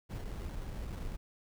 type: noise with sample-and-hold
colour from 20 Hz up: brown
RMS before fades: -40 dBFS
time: 0.09-1.17 s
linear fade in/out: 20 ms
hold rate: 2450 Hz
effects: none